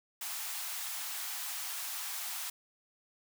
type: high-pass noise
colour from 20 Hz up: white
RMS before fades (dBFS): -39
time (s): 0.21-2.5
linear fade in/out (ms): 5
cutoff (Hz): 700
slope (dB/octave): 48
effects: none